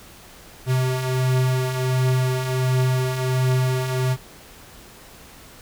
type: beating tone pair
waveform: square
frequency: 127.6 / 129 Hz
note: C3 / C3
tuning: -43 / -24 cents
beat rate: 1.4 Hz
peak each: -27 / -20 dBFS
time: 0.66-4.17 s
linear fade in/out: 50 ms
effects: pink hiss -45 dBFS RMS until 5.61 s